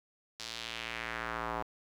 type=tone with band-pass filter sweep; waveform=square; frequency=57.2 Hz; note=A#1; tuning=32 cents flat; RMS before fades=-39 dBFS; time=0.39-1.63 s; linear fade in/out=10 ms; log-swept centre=4900 to 910 Hz; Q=1.8; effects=10-bit